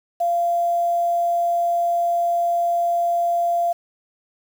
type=tone with quantisation; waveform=sine; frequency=690 Hz; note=F5; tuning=21 cents flat; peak=-17 dBFS; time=0.2-3.73 s; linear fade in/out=10 ms; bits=7; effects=none